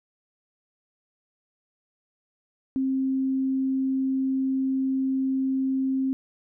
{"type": "tone", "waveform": "sine", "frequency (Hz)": 265.3, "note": "C4", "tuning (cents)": 24, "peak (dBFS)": -22, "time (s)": [2.76, 6.13], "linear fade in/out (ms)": 0, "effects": []}